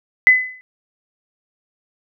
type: tone with exponential decay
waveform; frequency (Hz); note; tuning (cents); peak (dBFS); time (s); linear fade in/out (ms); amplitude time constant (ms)
sine; 2016; B6; +35; -3; 0.27-0.61; 0; 72
effects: none